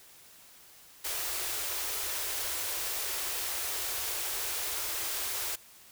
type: band-stop noise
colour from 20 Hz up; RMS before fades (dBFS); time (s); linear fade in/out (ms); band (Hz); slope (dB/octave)
white; -34; 1.04-5.56; 10; 100 to 320; 96
effects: white hiss -55 dBFS RMS until 5.91 s